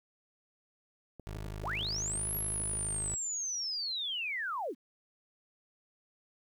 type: clicks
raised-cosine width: 2 ms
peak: -33 dBFS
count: 9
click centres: 1.197 / 1.36 / 1.459 / 1.639 / 1.821 / 2.152 / 2.362 / 2.604 / 2.737 s
type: tone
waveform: 20% pulse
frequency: 52 Hz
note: G#1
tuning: 3 cents sharp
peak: -34 dBFS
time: 1.27-3.15 s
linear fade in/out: 0 ms
type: linear two-way sweep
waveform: sine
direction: up then down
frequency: 196 to 11460 to 196 Hz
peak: -33 dBFS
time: 1.62-4.75 s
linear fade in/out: 50 ms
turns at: 2.35 s
effects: 11-bit